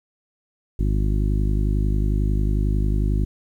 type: harmonic tone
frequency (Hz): 51.1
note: G#1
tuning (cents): -27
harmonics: 1 / 2 / 3 / 4 / 5 / 6 / 7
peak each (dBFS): -19 / -25 / -29 / -31 / -33 / -35 / -36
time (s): 0.79-3.25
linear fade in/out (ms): 5
effects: 9-bit